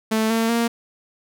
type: tone with pitch steps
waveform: sawtooth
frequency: 220 / 226.4 / 233.1 Hz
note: A3 / A3 / A#3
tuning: 0 / +50 / 0 cents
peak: -14 dBFS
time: 0.11-0.68 s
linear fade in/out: 10 ms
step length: 190 ms
effects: none